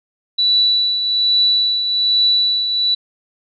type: tone with tremolo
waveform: sine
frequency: 3951 Hz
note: B7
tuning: in tune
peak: -10 dBFS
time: 0.38-2.95 s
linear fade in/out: 10 ms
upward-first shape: triangle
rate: 1.2 Hz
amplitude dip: 55%
effects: none